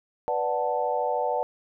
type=chord; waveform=sine; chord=B minor seventh; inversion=none; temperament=equal; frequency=493.9 / 587.3 / 740 / 880 Hz; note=B4 / D5 / F#5 / A5; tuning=0 / 0 / 0 / 0 cents; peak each=-29 dBFS; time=0.28-1.43 s; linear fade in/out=0 ms; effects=none